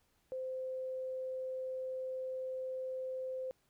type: tone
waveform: sine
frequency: 518 Hz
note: C5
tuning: 17 cents flat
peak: -37 dBFS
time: 0.32-3.51 s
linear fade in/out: 0 ms
effects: pink hiss -75 dBFS RMS until 3.69 s